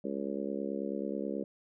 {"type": "harmonic tone", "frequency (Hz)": 69.3, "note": "C#2", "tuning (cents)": 0, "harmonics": [3, 4, 5, 6, 7, 8], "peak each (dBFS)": [-38, -39, -40, -41, -41, -42], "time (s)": [0.04, 1.44], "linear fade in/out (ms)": 5, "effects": []}